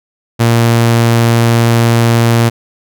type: tone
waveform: sawtooth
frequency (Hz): 116.54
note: A#2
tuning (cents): 0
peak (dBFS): -3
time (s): 0.39-2.5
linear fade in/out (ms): 20
effects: none